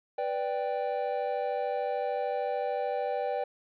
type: chord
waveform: triangle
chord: G major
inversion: first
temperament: equal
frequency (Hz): 493.9 / 587.3 / 784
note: B4 / D5 / G5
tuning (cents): 0 / 0 / 0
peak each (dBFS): -31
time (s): 0.18-3.44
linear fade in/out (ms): 5
effects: resampled to 11025 Hz